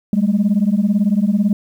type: beating tone pair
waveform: sine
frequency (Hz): 196 / 214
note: G3 / A3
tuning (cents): 0 / -48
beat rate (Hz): 18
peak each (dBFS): -14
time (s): 0.13-1.53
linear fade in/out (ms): 2
effects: tanh soft clip ceiling -8 dBFS + 8-bit